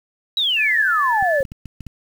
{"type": "exponential sweep", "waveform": "sine", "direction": "down", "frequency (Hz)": [3951, 523.3], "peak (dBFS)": -16, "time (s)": [0.37, 1.43], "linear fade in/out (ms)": 2}
{"type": "tone", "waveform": "sine", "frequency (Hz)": 1738, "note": "A6", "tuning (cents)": -22, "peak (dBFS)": -20, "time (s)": [0.56, 1.43], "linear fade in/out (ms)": 50}
{"type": "clicks", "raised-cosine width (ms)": 5, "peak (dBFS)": -22, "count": 7, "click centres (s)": [1.226, 1.406, 1.452, 1.519, 1.657, 1.807, 1.867]}
{"effects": ["7-bit"]}